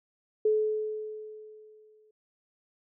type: tone with exponential decay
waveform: sine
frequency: 430 Hz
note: A4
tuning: 40 cents flat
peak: -20 dBFS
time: 0.45-2.11 s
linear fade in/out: 5 ms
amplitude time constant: 360 ms
effects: none

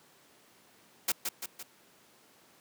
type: noise with echo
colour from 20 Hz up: white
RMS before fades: -28 dBFS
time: 1.08-1.12 s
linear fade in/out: 5 ms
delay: 170 ms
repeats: 3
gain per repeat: -5 dB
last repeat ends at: 1.63 s
effects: pink hiss -61 dBFS RMS until 2.6 s + high-pass 200 Hz 12 dB/octave

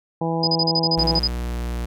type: harmonic tone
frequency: 164.81 Hz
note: E3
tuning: in tune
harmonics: 1 / 2 / 3 / 4 / 5 / 6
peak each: -24 / -27 / -27 / -32 / -27 / -34 dBFS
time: 0.21-1.19 s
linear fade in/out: 5 ms
type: tone bursts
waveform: sine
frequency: 4978 Hz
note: D#8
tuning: in tune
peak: -17 dBFS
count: 11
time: 0.43-1.275 s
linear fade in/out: 5 ms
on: 45 ms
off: 35 ms
type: tone with pitch glide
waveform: 45% pulse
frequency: 60.1 to 59.62 Hz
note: B1 to A#1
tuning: -46 to +40 cents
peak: -24 dBFS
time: 0.97-1.86 s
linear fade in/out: 10 ms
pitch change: -14 cents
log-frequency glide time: 1.21-1.7 s
effects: none

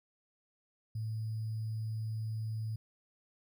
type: tone with sample-and-hold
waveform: sine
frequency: 110 Hz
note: A2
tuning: in tune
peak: -34 dBFS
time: 0.95-2.76 s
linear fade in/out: 5 ms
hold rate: 4900 Hz
effects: none

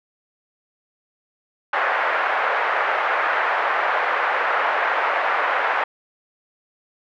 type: band-pass noise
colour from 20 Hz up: white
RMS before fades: -21 dBFS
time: 1.73-5.84 s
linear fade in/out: 5 ms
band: 540 to 1800 Hz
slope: 24 dB/octave
effects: none

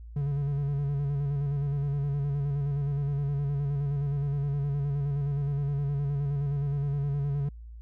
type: tone with vibrato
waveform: triangle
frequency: 141.7 Hz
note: C#3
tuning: 38 cents sharp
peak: -24 dBFS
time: 0.16-7.49 s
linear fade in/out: 5 ms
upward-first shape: square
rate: 9.6 Hz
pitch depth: 35 cents each way
effects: added 57 Hz sine -41 dBFS peak until 7.81 s

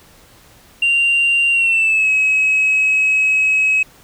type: tone with pitch glide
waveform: sine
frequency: 2774 to 2559 Hz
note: F7 to D#7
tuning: -12 to +48 cents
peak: -10 dBFS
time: 0.82-3.83 s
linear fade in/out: 5 ms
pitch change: -140 cents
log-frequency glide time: 1.51-2.1 s
effects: tanh soft clip ceiling -9 dBFS + pink hiss -47 dBFS RMS until 4.03 s

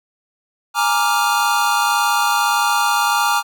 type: chord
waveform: square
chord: Bb dominant seventh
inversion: third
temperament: equal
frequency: 830.6 / 932.3 / 1174.7 / 1396.9 Hz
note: Ab5 / Bb5 / D6 / F6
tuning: 0 / 0 / 0 / 0 cents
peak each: -21 dBFS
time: 0.74-3.43 s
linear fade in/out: 50 ms
effects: none

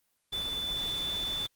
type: tone in noise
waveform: sine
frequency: 3500 Hz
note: A7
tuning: 10 cents flat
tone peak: -31 dBFS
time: 0.32-1.47 s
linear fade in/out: 10 ms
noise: pink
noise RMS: -42 dBFS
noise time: 0.32-1.47 s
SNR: +8 dB
effects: white hiss -75 dBFS RMS until 1.55 s + Opus 24 kbps

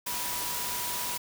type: tone in noise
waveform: sine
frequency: 975 Hz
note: B5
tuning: 23 cents flat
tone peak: -39 dBFS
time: 0.06-1.18 s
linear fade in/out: 10 ms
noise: white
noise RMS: -33 dBFS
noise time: 0.06-1.18 s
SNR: -9 dB
effects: none

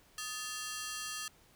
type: ring-modulated tone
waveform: 10% pulse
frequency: 1494 Hz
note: F#6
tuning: 16 cents sharp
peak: -27 dBFS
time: 0.18-1.28 s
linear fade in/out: 2 ms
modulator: 246 Hz
effects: pink hiss -64 dBFS RMS until 1.55 s

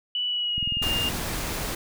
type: tone with pitch glide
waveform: sine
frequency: 2960 to 2815 Hz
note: F#7 to F7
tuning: 0 to +13 cents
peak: -24 dBFS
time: 0.15-1.09 s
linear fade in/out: 2 ms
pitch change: -87 cents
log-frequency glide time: 0.26-0.87 s
type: click train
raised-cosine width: 5 ms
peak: -22 dBFS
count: 13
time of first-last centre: 0.58-1.151 s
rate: 21 Hz
type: noise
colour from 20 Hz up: pink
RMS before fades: -30 dBFS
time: 0.82-1.75 s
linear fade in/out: 5 ms
effects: none

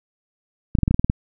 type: clicks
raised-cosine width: 5 ms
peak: -5 dBFS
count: 9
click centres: 0.752 / 0.787 / 0.833 / 0.879 / 0.91 / 0.944 / 0.995 / 1.045 / 1.099 s
effects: none

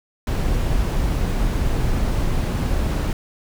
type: noise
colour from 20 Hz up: brown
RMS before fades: -20 dBFS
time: 0.27-3.13 s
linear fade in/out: 2 ms
effects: none

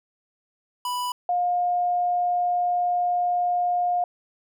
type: tone pair in turn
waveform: square / sine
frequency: 987.8 / 710.9 Hz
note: B5 / F5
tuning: 0 / +31 cents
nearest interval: tritone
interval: 569 cents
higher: first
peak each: -26 / -20 dBFS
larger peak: second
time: 0.85-1.12 / 1.29-4.04 s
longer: second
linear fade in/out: 2 ms
effects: none

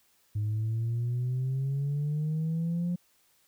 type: exponential sweep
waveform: sine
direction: up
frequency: 103.83 to 177.7 Hz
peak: -25 dBFS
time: 0.35-2.96 s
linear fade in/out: 10 ms
effects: tanh soft clip ceiling -25 dBFS + white hiss -67 dBFS RMS until 3.47 s

